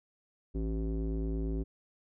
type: tone with low-pass filter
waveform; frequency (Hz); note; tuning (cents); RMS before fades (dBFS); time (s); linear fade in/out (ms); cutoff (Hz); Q
square; 54.4; A1; -19; -33; 0.54-1.64; 20; 340; 3.7
effects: none